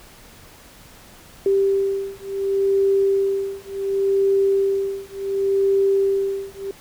sine beating tone pair, 392 / 392.69 Hz, G4 / G4, 0 / +3 cents, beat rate 0.69 Hz, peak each -20 dBFS, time 1.46-6.71 s, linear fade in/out 2 ms, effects pink hiss -46 dBFS RMS until 6.8 s

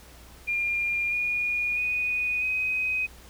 sine tone with pitch steps, 2405 / 2441 / 2478 / 2516 Hz, D7 / D#7 / D#7 / D#7, +41 / -34 / -8 / +19 cents, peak -24 dBFS, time 0.47-3.07 s, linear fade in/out 20 ms, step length 650 ms, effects added 60 Hz sine -50 dBFS peak until 3.29 s + pink hiss -51 dBFS RMS until 3.29 s

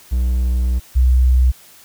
triangle / sine tone pair in turn, 61.74 / 63.22 Hz, B1 / B1, 0 / +41 cents, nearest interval unison, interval 41 cents, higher second, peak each -12 / -9 dBFS, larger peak second, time 0.11-0.8 / 0.95-1.52 s, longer first, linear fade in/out 20 ms, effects white hiss -45 dBFS RMS until 1.84 s

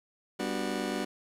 30% pulse chord, G major seventh, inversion none, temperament just, 196 / 245 / 294 / 367.5 Hz, G3 / B3 / D4 / F#4, 0 / -14 / +2 / -12 cents, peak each -34 dBFS, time 0.39-1.05 s, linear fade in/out 10 ms, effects low-pass 11000 Hz 12 dB/octave + 10-bit

